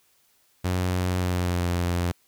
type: tone with pitch glide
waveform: sawtooth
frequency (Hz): 91 to 87.6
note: F#2 to F2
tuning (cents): -28 to +6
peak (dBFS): -19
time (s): 0.64-2.12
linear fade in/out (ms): 10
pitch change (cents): -66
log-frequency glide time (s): 1.17-1.67
effects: white hiss -64 dBFS RMS until 2.27 s